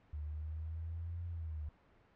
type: exponential two-way sweep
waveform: sine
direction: up then down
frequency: 74 to 86.7 to 74 Hz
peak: -39 dBFS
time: 0.13-1.69 s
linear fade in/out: 5 ms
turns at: 1.26 s
effects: pink hiss -67 dBFS RMS until 2.15 s + low-pass 2000 Hz 12 dB/octave

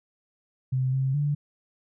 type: tone with pitch steps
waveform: sine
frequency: 129.9 / 133.3 / 145.7 Hz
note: C3 / C3 / D3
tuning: -12 / +33 / -13 cents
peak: -22 dBFS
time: 0.72-1.35 s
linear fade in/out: 10 ms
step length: 210 ms
effects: none

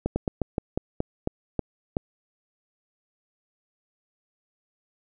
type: slowing click train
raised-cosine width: 2 ms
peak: -11 dBFS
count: 10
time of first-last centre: 0.06-1.969 s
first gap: 100 ms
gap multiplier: 1.18
effects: none

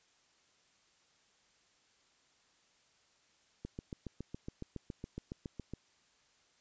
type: click train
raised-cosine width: 3 ms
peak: -28 dBFS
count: 16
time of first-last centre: 3.65-5.736 s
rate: 7.19 Hz
effects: white hiss -70 dBFS RMS until 6.6 s + resampled to 16000 Hz

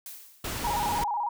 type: noise with exponential decay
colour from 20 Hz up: blue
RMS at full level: -39 dBFS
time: 0.06-0.75 s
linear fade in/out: 1 ms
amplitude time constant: 150 ms
type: noise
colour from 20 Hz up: pink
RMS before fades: -33 dBFS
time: 0.44-1.04 s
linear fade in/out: 5 ms
type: tone with vibrato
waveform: sine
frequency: 888 Hz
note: A5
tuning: 16 cents sharp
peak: -26 dBFS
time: 0.64-1.29 s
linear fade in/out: 5 ms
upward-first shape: square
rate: 16 Hz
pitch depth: 120 cents each way
effects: none

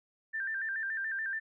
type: tone with vibrato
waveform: sine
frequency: 1679 Hz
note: G#6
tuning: 18 cents sharp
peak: -32 dBFS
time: 0.33-1.4 s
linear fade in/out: 20 ms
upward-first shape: square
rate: 7 Hz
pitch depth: 100 cents each way
effects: none

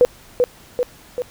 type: tone with echo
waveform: sine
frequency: 493.9 Hz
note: B4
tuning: in tune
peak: -7 dBFS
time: 0.01-0.05 s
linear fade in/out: 0 ms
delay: 390 ms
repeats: 3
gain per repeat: -4 dB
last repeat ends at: 1.22 s
effects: pink hiss -46 dBFS RMS until 1.3 s

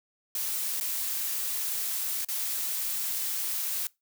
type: noise with dropouts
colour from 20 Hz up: blue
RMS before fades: -31 dBFS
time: 0.35-3.87 s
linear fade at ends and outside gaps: 2 ms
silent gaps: 0.8-0.809 / 2.248-2.286 s
effects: noise-tail reverb RT60 0.2 s tail -22 dB re dry

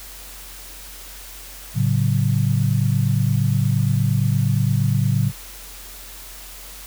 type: chord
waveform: sine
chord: F# minor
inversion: first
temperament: equal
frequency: 110 / 138.59 / 185 Hz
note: A2 / C#3 / F#3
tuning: 0 / 0 / 0 cents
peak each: -19 / -19 / -24 dBFS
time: 1.74-5.32 s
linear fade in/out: 50 ms
effects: added 45 Hz sine -41 dBFS peak until 6.86 s + white hiss -39 dBFS RMS until 6.86 s

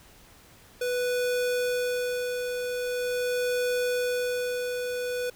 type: tone with tremolo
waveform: square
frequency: 494 Hz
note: B4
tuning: in tune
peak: -25 dBFS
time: 0.81-5.3 s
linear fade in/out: 5 ms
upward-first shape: sine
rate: 0.43 Hz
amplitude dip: 40%
effects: pink hiss -54 dBFS RMS until 5.35 s

